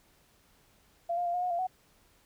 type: tone with pitch steps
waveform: sine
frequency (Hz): 685 / 706 / 693 / 716 / 724 / 689 / 743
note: F5 / F5 / F5 / F5 / F#5 / F5 / F#5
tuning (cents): -34 / +19 / -14 / +43 / -38 / -24 / +7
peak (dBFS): -28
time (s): 1.09-1.671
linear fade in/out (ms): 10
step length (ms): 83
effects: pink hiss -65 dBFS RMS until 2.25 s